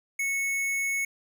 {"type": "tone with hard clipping", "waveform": "sine", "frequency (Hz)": 2204, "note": "C#7", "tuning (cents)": -11, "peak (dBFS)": -27, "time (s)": [0.19, 1.05], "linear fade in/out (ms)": 5, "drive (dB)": 16, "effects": []}